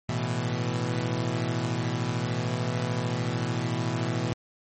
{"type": "chord", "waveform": "sawtooth", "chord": "A suspended second", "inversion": "none", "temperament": "equal", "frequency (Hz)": [110, 123.47, 164.81], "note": ["A2", "B2", "E3"], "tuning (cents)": [0, 0, 0], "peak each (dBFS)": [-28, -25, -28], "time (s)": [0.09, 4.33], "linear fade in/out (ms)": 0, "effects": ["MP3 32 kbps"]}